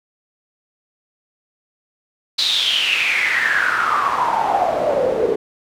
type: noise with band-pass filter sweep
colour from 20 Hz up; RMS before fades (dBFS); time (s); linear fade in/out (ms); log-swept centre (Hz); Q
pink; -18; 2.38-5.36; 10; 4100 to 410; 8.4
effects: none